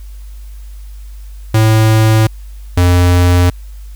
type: tone pair in turn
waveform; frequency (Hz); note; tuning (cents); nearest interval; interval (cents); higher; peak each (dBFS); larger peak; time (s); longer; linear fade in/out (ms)
square; 110 / 88.7; A2 / F2; 0 / +27; major third; 373; first; -7; neither; 1.54-2.27 / 2.77-3.5; neither; 5
effects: added 50 Hz sine -27 dBFS peak until 3.95 s + white hiss -48 dBFS RMS until 3.95 s